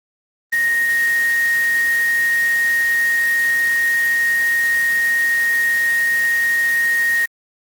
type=tone in noise; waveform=sine; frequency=1864.7 Hz; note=A#6; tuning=in tune; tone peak=-14 dBFS; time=0.52-7.26 s; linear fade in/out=10 ms; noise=white; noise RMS=-31 dBFS; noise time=0.52-7.26 s; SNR=+14 dB; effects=Opus 24 kbps